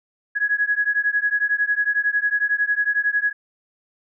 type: beating tone pair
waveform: sine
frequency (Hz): 1666 / 1677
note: G#6 / G#6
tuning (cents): +5 / +16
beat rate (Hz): 11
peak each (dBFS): -21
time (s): 0.35-3.33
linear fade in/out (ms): 20
effects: none